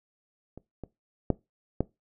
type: clicks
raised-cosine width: 2 ms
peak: -29 / -24 / -9 / -11 dBFS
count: 4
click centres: 0.576 / 0.837 / 1.303 / 1.806 s
effects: noise-tail reverb RT60 0.2 s tail -20 dB re dry